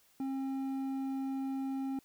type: tone with hard clipping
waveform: sine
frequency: 268.6 Hz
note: C4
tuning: 46 cents sharp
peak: -35 dBFS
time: 0.2-1.99 s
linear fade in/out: 2 ms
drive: 6 dB
effects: white hiss -67 dBFS RMS until 2.04 s